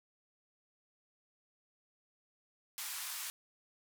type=band-pass noise; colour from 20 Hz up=white; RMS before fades=-42 dBFS; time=2.78-3.3 s; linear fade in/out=0 ms; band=910 to 15000 Hz; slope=24 dB/octave; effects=none